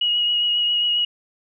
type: tone with vibrato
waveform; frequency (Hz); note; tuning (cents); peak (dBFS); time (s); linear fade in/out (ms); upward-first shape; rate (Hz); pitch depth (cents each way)
sine; 2896; F#7; -38; -17; 0.01-1.05; 5; triangle; 7.4; 19
effects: none